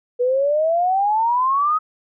sine exponential sweep, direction up, 482.6 to 1276 Hz, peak -15 dBFS, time 0.19-1.79 s, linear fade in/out 20 ms, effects none

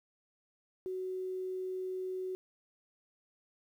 sine tone, 372.3 Hz, F#4, 11 cents sharp, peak -35 dBFS, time 0.86-2.35 s, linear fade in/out 0 ms, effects 11-bit

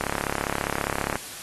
click train, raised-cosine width 0.5 ms, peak -10 dBFS, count 41, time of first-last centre 0.01-1.156 s, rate 34.9 Hz, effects white hiss -38 dBFS RMS until 1.42 s + AAC 32 kbps

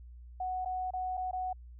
sine tone with dropouts, 740 Hz, F#5, in tune, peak -32 dBFS, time 0.4-1.53 s, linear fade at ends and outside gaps 5 ms, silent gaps 0.649-0.657 / 0.907-0.935 / 1.171-1.175 / 1.312-1.33 s, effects added 60 Hz sine -47 dBFS peak until 1.79 s

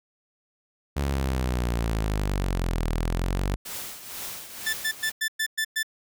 sawtooth linear two-way sweep, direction down then up, 71.3 to 39.4 to 49.16 Hz, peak -20 dBFS, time 0.96-3.56 s, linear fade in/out 10 ms, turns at 2.89 s
white noise with tremolo, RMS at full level -34 dBFS, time 3.65-5.12 s, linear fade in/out 10 ms, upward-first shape triangle, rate 2.1 Hz, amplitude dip 70%
sawtooth tone bursts, 1760 Hz, A6, in tune, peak -20 dBFS, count 7, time 4.66-5.831 s, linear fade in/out 10 ms, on 73 ms, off 110 ms
effects none

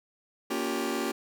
sawtooth chord, G half-diminished seventh, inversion first, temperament just, 235.2 / 282.2 / 352.8 / 392 Hz, Bb3 / Db4 / F4 / G4, +16 / +31 / +18 / 0 cents, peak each -30 dBFS, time 0.5-1.12 s, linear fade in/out 10 ms, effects none

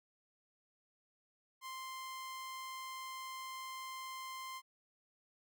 sawtooth tone, 1046.5 Hz, C6, in tune, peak -40 dBFS, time 1.61-4.62 s, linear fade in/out 50 ms, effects none

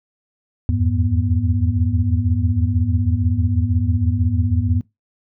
sine tone cluster, 80.8 / 87 / 102.9 / 243.8 Hz, E2 / F2 / G#2 / B3, -34 / -6 / -16 / -22 cents, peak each -24 / -19 / -19 / -24 dBFS, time 0.69-4.81 s, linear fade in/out 0 ms, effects noise-tail reverb RT60 0.2 s tail -22 dB re dry

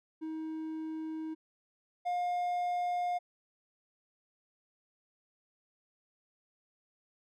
triangle tone pair in turn, 316.7 / 711 Hz, D#4 / F5, +31 / +31 cents, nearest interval octave + major second, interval 1400 cents, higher second, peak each -34 / -28 dBFS, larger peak second, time 0.21-1.35 / 2.05-3.19 s, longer neither, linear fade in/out 20 ms, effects none

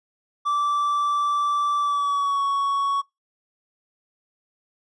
triangle tone with pitch glide, 1165 to 1115.6 Hz, D6 to C#6, -14 to +11 cents, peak -18 dBFS, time 0.45-3.02 s, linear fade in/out 20 ms, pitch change -75 cents, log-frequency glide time 1.79-2.42 s, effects noise-tail reverb RT60 0.2 s tail -24 dB re dry + resampled to 24000 Hz

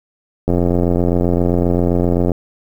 click train, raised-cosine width 2 ms, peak -3 dBFS, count 162, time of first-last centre 0.48-2.318 s, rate 87.6 Hz, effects 7-bit

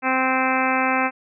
harmonic tone, 260.3 Hz, C4, 9 cents flat, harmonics 1 / 2 / 3 / 4 / 5 / 6 / 7 / 8 / 9 / 10, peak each -25 / -28 / -24 / -26 / -27 / -27 / -32 / -28 / -29 / -29 dBFS, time 0.02-1.11 s, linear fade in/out 50 ms, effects none

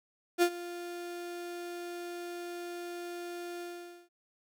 35% pulse tone with ADSR envelope, 349.2 Hz, F4, in tune, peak -19 dBFS, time 0.38-4.09 s, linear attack 42 ms, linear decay 71 ms, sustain -18 dB, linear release 480 ms, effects none

